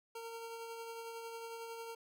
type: tone with tremolo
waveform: 25% pulse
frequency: 458.8 Hz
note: A#4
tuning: 28 cents flat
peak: -39 dBFS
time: 0.15-1.95 s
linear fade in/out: 5 ms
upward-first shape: triangle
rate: 11 Hz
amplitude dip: 35%
effects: none